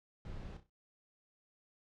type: noise with echo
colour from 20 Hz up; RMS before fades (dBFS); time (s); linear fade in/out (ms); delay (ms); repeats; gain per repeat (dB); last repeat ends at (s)
brown; -45; 0.25-0.57; 2; 32; 4; -9; 0.698
effects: low-pass 5000 Hz 12 dB/octave